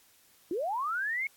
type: linear sweep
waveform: sine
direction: up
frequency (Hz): 311 to 2217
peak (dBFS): -29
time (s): 0.51-1.27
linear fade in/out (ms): 2
effects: white hiss -62 dBFS RMS until 1.36 s + AAC 64 kbps